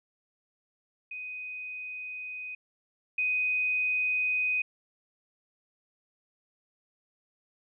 sine tone pair in turn, 2500 / 2500 Hz, D#7 / D#7, +8 / +8 cents, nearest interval unison, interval 0 cents, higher neither, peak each -36 / -25 dBFS, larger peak second, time 1.11-2.55 / 3.18-4.62 s, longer neither, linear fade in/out 5 ms, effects none

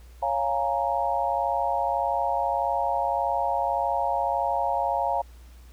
sine chord, Bb minor seventh, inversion first, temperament equal, 554.4 / 698.5 / 830.6 / 932.3 Hz, Db5 / F5 / Ab5 / Bb5, 0 / 0 / 0 / 0 cents, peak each -30 / -27 / -28 / -28 dBFS, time 0.22-5.22 s, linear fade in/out 10 ms, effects added 60 Hz sine -45 dBFS peak until 5.72 s + pink hiss -58 dBFS RMS until 5.72 s

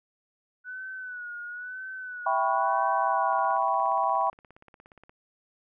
sine tone with vibrato, 1481 Hz, F#6, 1 cent sharp, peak -35 dBFS, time 0.64-3.59 s, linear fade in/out 50 ms, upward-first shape sine, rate 1 Hz, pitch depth 59 cents each way
sine chord, C# half-diminished seventh, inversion first, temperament equal, 659.3 / 784 / 987.8 / 1108.7 Hz, E5 / G5 / B5 / C#6, 0 / 0 / 0 / 0 cents, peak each -30 / -27 / -27 / -29 dBFS, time 2.26-4.3 s, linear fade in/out 5 ms
click train, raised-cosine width 0.5 ms, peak -36 dBFS, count 31, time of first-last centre 3.33-5.095 s, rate 17 Hz
effects none

